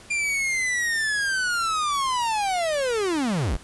45% pulse linear sweep, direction down, 2400 to 32.06 Hz, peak -22 dBFS, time 0.1-3.57 s, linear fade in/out 10 ms, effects pink hiss -47 dBFS RMS until 3.63 s + resampled to 24000 Hz

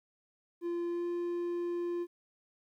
triangle tone with pitch glide, 344.7 to 347.7 Hz, F4 to F4, -23 to -8 cents, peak -30 dBFS, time 0.61-2.07 s, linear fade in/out 50 ms, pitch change +15 cents, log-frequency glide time 0.89-1.06 s, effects 12-bit

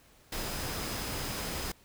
sine tone in noise, 5040 Hz, D#8, 21 cents sharp, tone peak -46 dBFS, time 0.32-1.72 s, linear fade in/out 5 ms, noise pink, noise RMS -36 dBFS, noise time 0.32-1.72 s, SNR -13 dB, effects pink hiss -61 dBFS RMS until 1.84 s

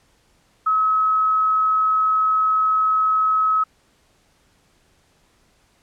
sine tone, 1283 Hz, E6, 47 cents flat, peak -15 dBFS, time 0.66-3.64 s, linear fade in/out 10 ms, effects pink hiss -60 dBFS RMS until 5.82 s + low-pass 10000 Hz 12 dB/octave

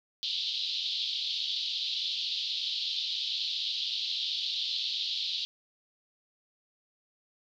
white band-pass noise, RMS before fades -33 dBFS, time 0.23-5.45 s, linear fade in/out 0 ms, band 3200 to 4300 Hz, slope 48 dB/octave, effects none

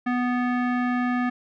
square tone with low-pass filter, 246.9 Hz, B3, in tune, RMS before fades -24 dBFS, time 0.06-1.3 s, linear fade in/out 10 ms, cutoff 1800 Hz, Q 2.2, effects none

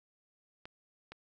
clicks, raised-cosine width 0.3 ms, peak -30 dBFS, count 2, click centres 0.655 / 1.12 s, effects none

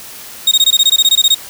35% pulse tone bursts, 3729 Hz, A#7, in tune, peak -4 dBFS, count 14, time 0.47-1.346 s, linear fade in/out 5 ms, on 44 ms, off 20 ms, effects white hiss -32 dBFS RMS until 1.49 s

